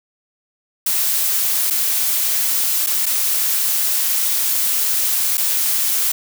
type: noise with dropouts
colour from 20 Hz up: blue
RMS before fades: -18 dBFS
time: 0.86-6.12 s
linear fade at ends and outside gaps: 5 ms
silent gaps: 1.702-1.706 / 2.864-2.869 / 3.058-3.063 / 5.372-5.378 s
effects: none